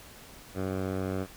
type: tone with low-pass filter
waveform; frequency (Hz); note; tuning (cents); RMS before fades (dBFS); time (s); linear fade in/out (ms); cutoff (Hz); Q
10% pulse; 94.6; F#2; +39; -32; 0.54-1.27; 50; 1300; 0.71
effects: pink hiss -50 dBFS RMS until 1.36 s